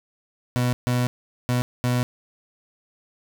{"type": "tone bursts at uneven times", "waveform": "30% pulse", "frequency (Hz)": 123.47, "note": "B2", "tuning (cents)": 0, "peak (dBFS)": -17, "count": 4, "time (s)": [[0.56, 0.73], [0.87, 1.07], [1.49, 1.62], [1.84, 2.03]], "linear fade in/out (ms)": 0, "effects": []}